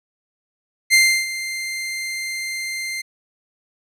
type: tone with ADSR envelope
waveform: sawtooth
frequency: 2092 Hz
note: C7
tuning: 1 cent flat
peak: -6 dBFS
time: 0.9-3.02 s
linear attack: 38 ms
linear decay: 320 ms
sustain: -15 dB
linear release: 13 ms
effects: low-pass 12000 Hz 12 dB/octave